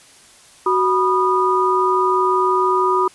sine tone cluster, 372.9 / 980 / 1227 Hz, F#4 / B5 / D#6, +14 / -14 / -25 cents, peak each -18 dBFS, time 0.66-3.08 s, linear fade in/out 5 ms, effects white hiss -47 dBFS RMS until 3.14 s + resampled to 24000 Hz

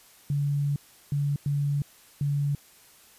sine tone bursts at uneven times, 143.2 Hz, D3, 43 cents flat, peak -23 dBFS, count 4, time 0.3-0.76 / 1.12-1.36 / 1.46-1.82 / 2.21-2.55 s, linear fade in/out 2 ms, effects white hiss -55 dBFS RMS until 3.18 s + resampled to 32000 Hz

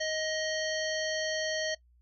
harmonic tone, 627 Hz, D#5, 13 cents sharp, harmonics 1 / 3 / 5 / 7 / 9 / 10, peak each -33 / -36 / -39 / -39 / -43 / -45 dBFS, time 0-1.75 s, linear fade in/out 10 ms, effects noise-tail reverb RT60 0.1 s tail -19 dB re dry + added 60 Hz sine -60 dBFS peak until 2.01 s

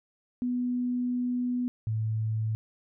sine tone pair in turn, 246.9 / 109.98 Hz, B3 / A2, 0 / 0 cents, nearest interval octave + major second, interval 1400 cents, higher first, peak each -26 dBFS, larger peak neither, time 0.42-1.68 / 1.87-2.55 s, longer first, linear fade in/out 0 ms, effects none

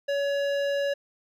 sine tone with hard clipping, 564 Hz, C#5, 30 cents sharp, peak -26 dBFS, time 0.08-0.94 s, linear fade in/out 10 ms, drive 14 dB, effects none

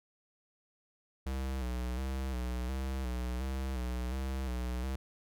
square tone with vibrato, 63.8 Hz, C2, 43 cents flat, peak -34 dBFS, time 1.26-4.96 s, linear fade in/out 5 ms, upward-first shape square, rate 1.4 Hz, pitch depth 58 cents each way, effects none

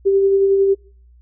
sine tone with tremolo, 392 Hz, G4, in tune, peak -10 dBFS, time 0.05-0.75 s, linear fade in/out 20 ms, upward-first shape sine, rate 11 Hz, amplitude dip 30%, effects noise-tail reverb RT60 0.5 s tail -26 dB re dry + added 60 Hz sine -45 dBFS peak until 1.21 s

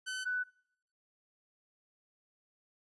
sawtooth / sine tone pair in turn, 1516 / 1492.5 Hz, F#6 / F#6, +42 / +15 cents, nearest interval unison, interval 27 cents, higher first, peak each -33 / -31 dBFS, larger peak second, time 0.06-0.25 / 0.25-0.44 s, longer neither, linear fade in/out 20 ms, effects noise-tail reverb RT60 0.7 s tail -24 dB re dry + resampled to 24000 Hz

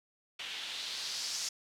blue noise with low-pass filter sweep, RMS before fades -39 dBFS, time 0.39-1.49 s, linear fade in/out 5 ms, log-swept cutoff 2900 to 5900 Hz, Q 2.4, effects none

